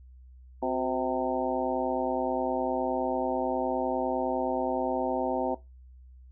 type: harmonic tone with a mistuned harmonic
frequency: 129.6 Hz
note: C3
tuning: 16 cents flat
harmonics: 2 / 3 / 4 / 5 / 6 / 7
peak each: -33 / -33 / -33 / -33 / -33 / -33 dBFS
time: 0.62-5.55 s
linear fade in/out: 10 ms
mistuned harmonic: 3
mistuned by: -89 cents
effects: noise-tail reverb RT60 0.2 s tail -17 dB re dry + added 63 Hz sine -48 dBFS peak until 6.31 s